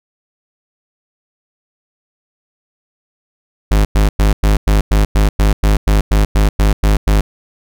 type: tone bursts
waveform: 45% pulse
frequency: 51.3 Hz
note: G#1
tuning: 21 cents flat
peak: -8 dBFS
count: 15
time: 3.71-7.21 s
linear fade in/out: 5 ms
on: 140 ms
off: 100 ms
effects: none